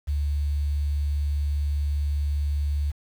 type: tone with quantisation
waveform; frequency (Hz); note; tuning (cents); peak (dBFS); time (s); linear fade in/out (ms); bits
sine; 72.5; D2; -22; -22; 0.07-2.92; 20; 8
effects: none